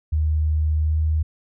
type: tone with pitch glide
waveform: sine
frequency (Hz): 77.2 to 78.1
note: D#2 to D#2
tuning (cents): -13 to +7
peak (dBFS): -17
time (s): 0.12-1.23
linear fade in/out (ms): 10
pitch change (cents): +20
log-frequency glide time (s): 0.82-0.97
effects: none